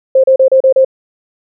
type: tone bursts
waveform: sine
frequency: 528 Hz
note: C5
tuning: 16 cents sharp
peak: -4 dBFS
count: 6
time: 0.15-0.848 s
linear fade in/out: 5 ms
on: 88 ms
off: 34 ms
effects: none